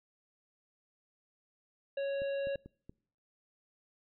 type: harmonic tone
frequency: 554.4 Hz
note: C#5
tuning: in tune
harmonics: 1 / 3 / 5 / 7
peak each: -32 / -47 / -49 / -55 dBFS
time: 1.97-2.56 s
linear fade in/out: 5 ms
type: clicks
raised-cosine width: 3 ms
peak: -35 dBFS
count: 5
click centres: 2.219 / 2.471 / 2.557 / 2.66 / 2.895 s
effects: noise-tail reverb RT60 0.6 s tail -25 dB re dry